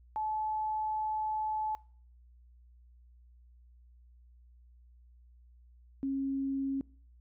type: tone pair in turn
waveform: sine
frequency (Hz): 863 / 271.8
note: A5 / C#4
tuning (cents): -34 / -34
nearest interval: octave + minor sixth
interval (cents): 2000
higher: first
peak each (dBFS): -31 / -30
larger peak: second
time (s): 0.16-1.75 / 6.03-6.81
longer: first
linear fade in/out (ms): 0
effects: noise-tail reverb RT60 0.5 s tail -24 dB re dry + added 60 Hz sine -56 dBFS peak until 7.2 s